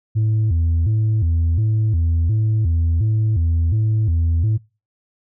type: tone with vibrato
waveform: sine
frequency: 95 Hz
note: F#2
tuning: 46 cents sharp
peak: -12 dBFS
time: 0.15-4.58 s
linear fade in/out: 20 ms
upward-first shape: square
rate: 1.4 Hz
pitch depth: 240 cents each way
effects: noise-tail reverb RT60 0.3 s tail -25 dB re dry + tanh soft clip ceiling -13 dBFS